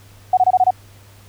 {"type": "tone bursts", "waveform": "sine", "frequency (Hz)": 740, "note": "F#5", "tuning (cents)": 0, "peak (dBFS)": -9, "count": 6, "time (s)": [0.33, 0.707], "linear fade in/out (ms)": 5, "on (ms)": 42, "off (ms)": 25, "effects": ["added 100 Hz sine -44 dBFS peak until 1.28 s", "pink hiss -49 dBFS RMS until 1.28 s"]}